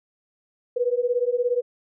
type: beating tone pair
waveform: sine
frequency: 480 / 497 Hz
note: B4 / B4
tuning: -49 / +11 cents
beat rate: 17 Hz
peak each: -23 dBFS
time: 0.76-1.62 s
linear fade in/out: 10 ms
effects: none